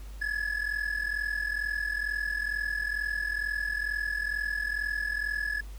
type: ring-modulated tone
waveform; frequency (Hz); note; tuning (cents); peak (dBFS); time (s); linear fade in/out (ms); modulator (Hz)
triangle; 1700; G#6; +40; -24; 0.21-5.61; 10; 21.1
effects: added 50 Hz sine -39 dBFS peak until 5.78 s + pink hiss -55 dBFS RMS until 5.78 s